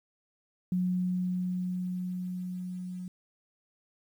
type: tone with level ramp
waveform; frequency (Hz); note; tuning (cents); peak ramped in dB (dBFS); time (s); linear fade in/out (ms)
sine; 181.7; F#3; -31; -25 to -36; 0.72-3.08; 2
effects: 10-bit